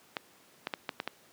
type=clicks; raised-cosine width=0.3 ms; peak=-16 dBFS; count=6; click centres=0.168 / 0.671 / 0.738 / 0.892 / 1.001 / 1.076 s; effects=pink hiss -60 dBFS RMS until 1.32 s + high-pass 200 Hz 12 dB/octave